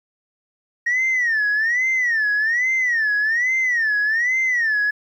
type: tone with vibrato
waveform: sine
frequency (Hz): 1866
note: A#6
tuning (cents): +1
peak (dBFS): -15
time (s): 0.86-4.91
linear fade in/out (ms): 10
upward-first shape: sine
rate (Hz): 1.2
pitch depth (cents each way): 190
effects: tanh soft clip ceiling -14 dBFS + 9-bit